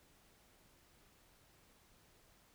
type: silence
effects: pink hiss -68 dBFS RMS until 2.54 s